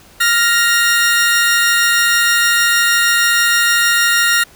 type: tone pair together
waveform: sawtooth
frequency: 1400 / 1868.8 Hz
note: F6 / A#6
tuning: +4 / +4 cents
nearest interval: perfect fourth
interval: 500 cents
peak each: -10 dBFS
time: 0.2-4.44 s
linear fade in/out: 10 ms
effects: pink hiss -44 dBFS RMS until 4.55 s